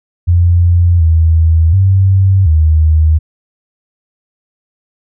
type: tone with pitch steps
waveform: sine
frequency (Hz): 86.9 / 81.2 / 96 / 78.4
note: F2 / E2 / G2 / D#2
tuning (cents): -8 / -26 / -36 / +14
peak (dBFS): -5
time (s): 0.27-3.19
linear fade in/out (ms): 20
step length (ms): 730
effects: none